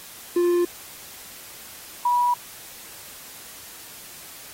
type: tone pair in turn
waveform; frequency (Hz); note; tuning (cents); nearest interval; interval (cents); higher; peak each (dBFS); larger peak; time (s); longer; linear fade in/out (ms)
triangle / sine; 350 / 972.9; F4 / B5; +4 / -26; octave + tritone; 1770; second; -15 / -17; first; 0.36-0.65 / 2.05-2.34; neither; 5
effects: white hiss -42 dBFS RMS until 4.53 s + AAC 48 kbps